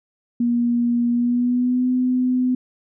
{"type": "tone with pitch glide", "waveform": "sine", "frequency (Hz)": [238.6, 252.6], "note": ["A#3", "B3"], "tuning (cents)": [41, 39], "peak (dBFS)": -16, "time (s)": [0.4, 2.55], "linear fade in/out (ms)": 5, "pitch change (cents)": 98, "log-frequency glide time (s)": [1.1, 1.88], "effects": []}